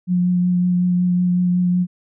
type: tone with vibrato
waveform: sine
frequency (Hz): 178.9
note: F3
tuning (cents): +42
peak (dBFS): -14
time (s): 0.07-1.87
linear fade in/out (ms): 50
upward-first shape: triangle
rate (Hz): 5.4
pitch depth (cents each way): 16
effects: none